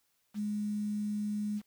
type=tone with quantisation; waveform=sine; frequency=208.8 Hz; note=G#3; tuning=10 cents sharp; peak=-31 dBFS; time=0.34-1.62 s; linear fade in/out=50 ms; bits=9; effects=white hiss -75 dBFS RMS until 1.66 s